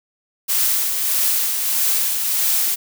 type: noise with tremolo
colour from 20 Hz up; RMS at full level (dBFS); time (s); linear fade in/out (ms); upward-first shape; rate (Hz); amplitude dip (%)
blue; -17; 0.48-2.76; 20; triangle; 1.6; 45
effects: none